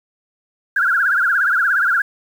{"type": "tone with vibrato", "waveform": "sine", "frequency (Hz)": 1500, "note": "F#6", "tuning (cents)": 23, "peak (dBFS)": -13, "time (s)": [0.76, 2.02], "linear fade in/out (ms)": 5, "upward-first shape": "triangle", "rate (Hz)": 17, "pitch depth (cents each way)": 200, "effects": ["7-bit"]}